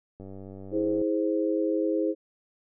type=click train; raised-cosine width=2 ms; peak=-30 dBFS; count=80; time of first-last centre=0.2-1.016 s; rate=96.8 Hz
type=chord; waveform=sine; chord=E augmented; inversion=none; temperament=equal with one note detuned; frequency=323.6 / 415.3 / 523.3 Hz; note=E4 / G#4 / B#4; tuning=-32 / 0 / 0 cents; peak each=-26 / -29 / -29 dBFS; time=0.71-2.15 s; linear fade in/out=50 ms
effects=none